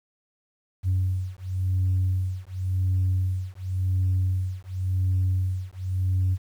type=beating tone pair; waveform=sine; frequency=92.5 / 93.42 Hz; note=F#2 / F#2; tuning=0 / +17 cents; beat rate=0.92 Hz; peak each=-24 dBFS; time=0.83-6.38 s; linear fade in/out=50 ms; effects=tanh soft clip ceiling -17 dBFS + 9-bit